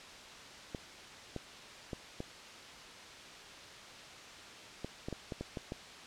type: clicks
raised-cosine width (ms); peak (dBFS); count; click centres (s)
2; -25; 11; 0.748 / 1.363 / 1.932 / 2.204 / 4.846 / 5.085 / 5.127 / 5.322 / 5.41 / 5.572 / 5.721
effects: white hiss -50 dBFS RMS until 6.06 s + low-pass 5000 Hz 12 dB/octave